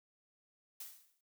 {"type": "noise with exponential decay", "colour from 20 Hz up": "blue", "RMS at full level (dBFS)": -44, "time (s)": [0.8, 1.21], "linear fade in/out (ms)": 5, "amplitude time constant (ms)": 88, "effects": ["noise-tail reverb RT60 0.1 s tail -17 dB re dry"]}